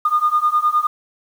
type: beating tone pair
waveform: sine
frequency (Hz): 1214 / 1223.7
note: D#6 / D#6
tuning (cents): -43 / -29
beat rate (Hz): 9.7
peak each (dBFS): -17 / -16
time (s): 0.05-0.87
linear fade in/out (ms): 5
effects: tanh soft clip ceiling -6 dBFS + 7-bit